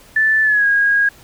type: tone with pitch glide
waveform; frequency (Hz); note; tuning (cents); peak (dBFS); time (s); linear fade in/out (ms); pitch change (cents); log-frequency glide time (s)
sine; 1756 to 1638.4; A6 to G#6; -4 to -24; -11; 0.16-1.09; 5; -120; 0.43-0.66
effects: pink hiss -45 dBFS RMS until 1.23 s